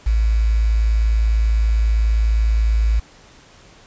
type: tone with quantisation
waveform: sine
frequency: 54.8 Hz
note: A1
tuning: 6 cents flat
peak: -13 dBFS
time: 0.06-3 s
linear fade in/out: 10 ms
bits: 6
effects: pink hiss -47 dBFS RMS until 3.86 s + resampled to 16000 Hz